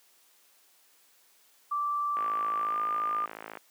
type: tone with pitch glide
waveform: sine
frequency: 1169 to 1201.2 Hz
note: D6 to D6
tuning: -8 to +39 cents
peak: -27 dBFS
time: 1.71-3.26 s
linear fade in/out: 10 ms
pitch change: +47 cents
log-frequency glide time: 2.57-2.78 s
type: click train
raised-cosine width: 0.5 ms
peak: -24 dBFS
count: 77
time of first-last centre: 2.17-3.572 s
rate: 54.2 Hz
effects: white hiss -63 dBFS RMS until 3.7 s + high-pass 300 Hz 12 dB/octave